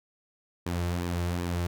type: tone with flanger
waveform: sawtooth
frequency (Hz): 87.31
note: F2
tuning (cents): 0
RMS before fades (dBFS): -30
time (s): 0.66-1.67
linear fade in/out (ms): 5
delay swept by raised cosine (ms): 1.4 to 4.2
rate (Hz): 2.6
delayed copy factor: -0.5
effects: none